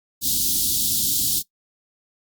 white band-stop noise, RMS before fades -21 dBFS, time 0.21-1.43 s, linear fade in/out 50 ms, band 320 to 3400 Hz, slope 48 dB/octave, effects noise-tail reverb RT60 0.1 s tail -19 dB re dry + Opus 48 kbps

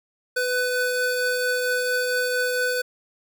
square tone pair together, 498.6 / 1500.2 Hz, B4 / F#6, +16 / +23 cents, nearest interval octave + perfect fifth, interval 1907 cents, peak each -25 dBFS, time 0.36-2.82 s, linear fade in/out 10 ms, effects none

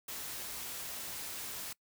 white noise, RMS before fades -42 dBFS, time 0.08-1.73 s, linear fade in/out 5 ms, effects noise-tail reverb RT60 0.1 s tail -23 dB re dry

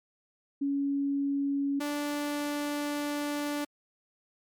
sine / sawtooth tone pair in turn, 280 / 292 Hz, C#4 / D4, +18 / -10 cents, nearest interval minor second, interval 72 cents, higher second, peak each -26 dBFS, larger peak neither, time 0.61-1.8 / 1.8-3.65 s, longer second, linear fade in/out 10 ms, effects MP3 96 kbps

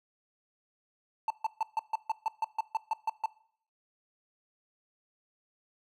triangle tone bursts, 884 Hz, A5, 8 cents sharp, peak -24 dBFS, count 13, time 1.28-3.259 s, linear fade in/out 2 ms, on 23 ms, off 140 ms, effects noise-tail reverb RT60 0.6 s tail -21 dB re dry

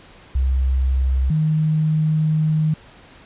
sine tone pair in turn, 65.41 / 155.57 Hz, C2 / D#3, 0 / 0 cents, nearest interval octave + minor third, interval 1500 cents, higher second, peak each -15 dBFS, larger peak neither, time 0.35-1.3 / 1.3-2.74 s, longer second, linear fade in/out 5 ms, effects pink hiss -46 dBFS RMS until 3.25 s + resampled to 8000 Hz

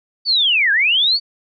sine linear two-way sweep, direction down then up, 4614 to 1568 to 4614 Hz, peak -12 dBFS, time 0.25-1.2 s, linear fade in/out 50 ms, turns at 0.72 s, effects none

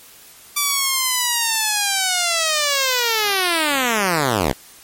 5% pulse linear sweep, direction down, 1170 to 58.27 Hz, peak -5 dBFS, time 0.56-4.53 s, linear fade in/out 10 ms, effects white hiss -44 dBFS RMS until 4.83 s + MP3 64 kbps

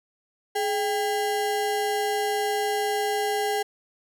square ring-modulated tone, 607 Hz, D#5, 43 cents flat, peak -21 dBFS, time 0.55-3.63 s, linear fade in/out 10 ms, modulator 187 Hz, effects none

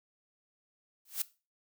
blue noise with exponential growth, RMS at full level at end -28 dBFS, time 1.05-1.22 s, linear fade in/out 5 ms, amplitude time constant 36 ms, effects noise-tail reverb RT60 0.3 s tail -18 dB re dry

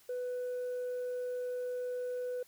sine tone, 496.7 Hz, B4, 10 cents sharp, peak -32 dBFS, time 0.09-2.43 s, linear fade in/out 5 ms, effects tanh soft clip ceiling -33 dBFS + white hiss -63 dBFS RMS until 2.47 s

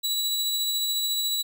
sawtooth tone with tremolo, 3925 Hz, B7, 11 cents flat, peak -20 dBFS, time 0.03-1.43 s, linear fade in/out 20 ms, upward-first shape sine, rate 14 Hz, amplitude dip 25%, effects none

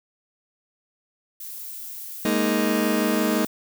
violet noise, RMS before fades -36 dBFS, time 1.4-3.47 s, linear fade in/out 5 ms
30% pulse chord, Ab suspended second, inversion none, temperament just, 207.7 / 233.6 / 311.5 Hz, Ab3 / Bb3 / Eb4, 0 / +4 / +2 cents, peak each -22 dBFS, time 2.25-3.45 s, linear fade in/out 2 ms
effects none

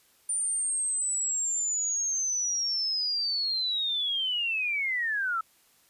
sine linear sweep, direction down, 9200 to 1290 Hz, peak -26 dBFS, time 0.29-5.41 s, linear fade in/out 5 ms, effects white hiss -63 dBFS RMS until 5.89 s + resampled to 32000 Hz

